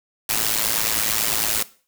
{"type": "noise with amplitude modulation", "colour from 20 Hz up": "white", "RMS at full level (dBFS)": -18, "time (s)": [0.29, 1.63], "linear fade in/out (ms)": 5, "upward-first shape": "sine", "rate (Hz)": 109, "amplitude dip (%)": 85, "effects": ["noise-tail reverb RT60 0.4 s tail -18 dB re dry"]}